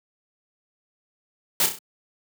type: noise with echo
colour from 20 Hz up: white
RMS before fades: -20 dBFS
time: 1.6-1.66 s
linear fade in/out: 2 ms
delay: 32 ms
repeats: 4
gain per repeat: -6 dB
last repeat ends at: 1.788 s
effects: high-pass 150 Hz 12 dB/octave